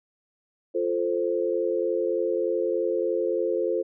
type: chord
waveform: sine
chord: F major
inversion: none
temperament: equal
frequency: 349.2 / 440 / 523.3 Hz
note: F4 / A4 / C5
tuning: 0 / 0 / 0 cents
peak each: -27 dBFS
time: 0.74-3.83 s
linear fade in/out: 20 ms
effects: none